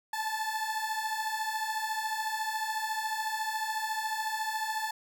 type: beating tone pair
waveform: 30% pulse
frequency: 865 / 879 Hz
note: A5 / A5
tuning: -30 / -2 cents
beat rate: 14 Hz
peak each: -33 / -30 dBFS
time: 0.13-4.91 s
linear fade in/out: 5 ms
effects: none